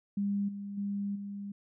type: tone with level steps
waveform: sine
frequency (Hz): 201.1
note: G3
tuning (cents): +44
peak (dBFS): -28 / -37 / -31 / -37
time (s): 0.17-1.52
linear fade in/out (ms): 5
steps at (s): 0.48 / 0.77 / 1.15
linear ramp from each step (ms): 10
effects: none